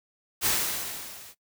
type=noise with level ramp; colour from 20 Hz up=white; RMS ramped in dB=-22 to -48 dBFS; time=0.41-1.35 s; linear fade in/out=50 ms; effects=noise-tail reverb RT60 0.1 s tail -19 dB re dry